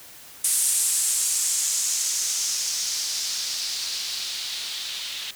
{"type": "noise with low-pass filter sweep", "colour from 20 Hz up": "violet", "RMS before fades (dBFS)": -26, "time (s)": [0.44, 5.31], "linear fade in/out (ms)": 5, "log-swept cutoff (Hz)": [9300, 3400], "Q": 2.3, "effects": ["white hiss -45 dBFS RMS until 5.35 s"]}